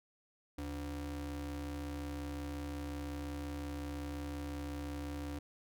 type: ring-modulated tone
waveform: square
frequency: 107.9 Hz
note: A2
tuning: 33 cents flat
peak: -37 dBFS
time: 0.58-5.39 s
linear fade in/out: 5 ms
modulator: 183 Hz
effects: none